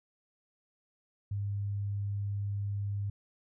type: tone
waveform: sine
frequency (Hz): 101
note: G#2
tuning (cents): -48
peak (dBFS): -31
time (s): 1.31-3.1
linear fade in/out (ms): 5
effects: none